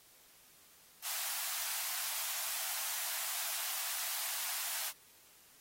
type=high-pass noise; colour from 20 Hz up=white; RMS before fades=-38 dBFS; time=1.02-4.93 s; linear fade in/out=50 ms; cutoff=640 Hz; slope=96 dB/octave; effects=white hiss -62 dBFS RMS until 5.6 s + AAC 48 kbps